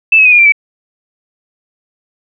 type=tone with pitch steps; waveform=sine; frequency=2637 / 2565 / 2495 / 2427 / 2360 / 2296 Hz; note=E7 / E7 / D#7 / D#7 / D7 / D7; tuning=0 / -48 / +4 / -44 / +8 / -40 cents; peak=-3 dBFS; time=0.12-0.522 s; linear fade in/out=5 ms; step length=67 ms; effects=none